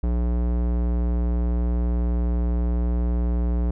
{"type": "tone with low-pass filter", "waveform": "square", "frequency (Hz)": 59.6, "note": "A#1", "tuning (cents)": 39, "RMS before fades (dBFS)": -22, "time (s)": [0.03, 3.71], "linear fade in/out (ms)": 5, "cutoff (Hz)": 680, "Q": 0.53, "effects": []}